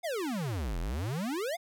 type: exponential two-way sweep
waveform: square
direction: down then up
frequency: 740 to 39 to 740 Hz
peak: -32 dBFS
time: 0.03-1.57 s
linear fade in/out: 20 ms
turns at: 0.79 s
effects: none